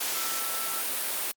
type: tone in noise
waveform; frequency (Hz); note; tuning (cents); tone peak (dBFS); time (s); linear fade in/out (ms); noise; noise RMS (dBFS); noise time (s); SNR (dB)
sine; 1330; E6; +15; -38; 0.14-0.82; 10; white; -30; 0-1.32; -11
effects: high-pass 300 Hz 12 dB/octave + Opus 48 kbps